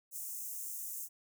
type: high-pass noise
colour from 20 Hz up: white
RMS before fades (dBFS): -42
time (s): 0.11-1.09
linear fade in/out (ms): 50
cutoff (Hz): 6300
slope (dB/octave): 48
effects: none